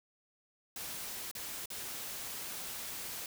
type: noise with dropouts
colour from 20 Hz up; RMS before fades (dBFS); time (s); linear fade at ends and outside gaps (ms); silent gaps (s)
white; -42; 0.76-3.26; 2; 1.313-1.351 / 1.658-1.702
effects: none